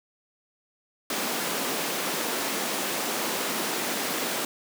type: high-pass noise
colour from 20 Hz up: pink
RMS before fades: -29 dBFS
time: 1.1-4.45 s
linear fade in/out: 2 ms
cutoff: 220 Hz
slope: 24 dB/octave
effects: none